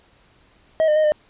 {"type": "tone with pitch steps", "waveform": "triangle", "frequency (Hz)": [636, 607, 620, 605], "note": ["D#5", "D#5", "D#5", "D#5"], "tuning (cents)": [38, -43, -6, -49], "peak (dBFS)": -12, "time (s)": [0.8, 1.12], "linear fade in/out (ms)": 0, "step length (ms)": 80, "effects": ["pink hiss -56 dBFS RMS until 1.29 s", "resampled to 8000 Hz"]}